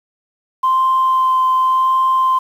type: tone with vibrato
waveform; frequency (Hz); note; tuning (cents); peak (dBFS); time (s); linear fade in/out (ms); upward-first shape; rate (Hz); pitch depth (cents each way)
sine; 1041; C6; -9; -10; 0.63-2.39; 10; sine; 0.89; 9
effects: tanh soft clip ceiling -7 dBFS + 7-bit